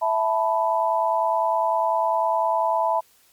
sine chord, E suspended fourth, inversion none, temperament just, 659.3 / 879 / 988.9 Hz, E5 / A5 / B5, 0 / -2 / +2 cents, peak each -23 dBFS, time 0.01-3.01 s, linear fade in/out 20 ms, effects white hiss -58 dBFS RMS until 3.32 s + MP3 96 kbps

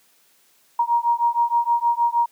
sine beating tone pair, 940 / 946.4 Hz, A#5 / A#5, +14 / +26 cents, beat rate 6.4 Hz, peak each -20 dBFS, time 0.79-2.26 s, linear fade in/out 5 ms, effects white hiss -59 dBFS RMS until 2.31 s + high-pass 150 Hz 12 dB/octave

